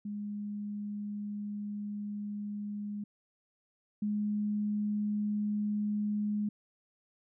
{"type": "tone pair in turn", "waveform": "sine", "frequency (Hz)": [206.5, 208.7], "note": ["G#3", "G#3"], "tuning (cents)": [-10, 9], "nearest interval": "unison", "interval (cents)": 19, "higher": "second", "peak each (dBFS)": [-35, -29], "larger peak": "second", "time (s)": [[0.05, 3.04], [4.02, 6.49]], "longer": "first", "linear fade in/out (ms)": 5, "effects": []}